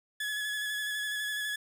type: tone with vibrato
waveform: 30% pulse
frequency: 1700 Hz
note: G#6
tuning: 40 cents sharp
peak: -29 dBFS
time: 0.2-1.56 s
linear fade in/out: 5 ms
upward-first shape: square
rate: 12 Hz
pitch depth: 20 cents each way
effects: none